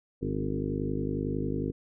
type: harmonic tone with a mistuned harmonic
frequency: 51 Hz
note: G#1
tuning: 31 cents flat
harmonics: 1 / 2 / 3 / 4 / 5 / 6 / 7 / 8 / 9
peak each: -38 / -37 / -35 / -39 / -34 / -39 / -37 / -39 / -39 dBFS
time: 0.21-1.72 s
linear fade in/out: 20 ms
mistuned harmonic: 5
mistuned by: +46 cents
effects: none